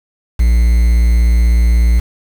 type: tone with quantisation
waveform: triangle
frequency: 58.2 Hz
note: A#1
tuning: 2 cents flat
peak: -5 dBFS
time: 0.39-2 s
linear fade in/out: 10 ms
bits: 5
effects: none